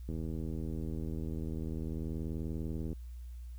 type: click train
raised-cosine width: 3 ms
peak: -27 dBFS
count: 229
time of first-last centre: 0.09-2.929 s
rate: 80.3 Hz
effects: added 60 Hz sine -42 dBFS peak until 3.58 s + white hiss -69 dBFS RMS until 3.58 s